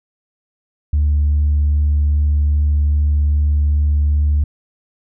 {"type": "tone with vibrato", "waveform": "sine", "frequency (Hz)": 73.7, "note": "D2", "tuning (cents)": 7, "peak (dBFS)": -10, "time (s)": [0.93, 4.44], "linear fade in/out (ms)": 5, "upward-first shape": "triangle", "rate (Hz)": 2.5, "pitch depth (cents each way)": 8, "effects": ["tanh soft clip ceiling -9 dBFS"]}